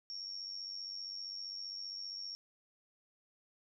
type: tone with amplitude modulation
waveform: sine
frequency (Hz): 5510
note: F8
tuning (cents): -24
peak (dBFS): -38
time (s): 0.1-2.35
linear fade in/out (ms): 0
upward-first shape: sine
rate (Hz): 95.2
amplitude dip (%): 70
effects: none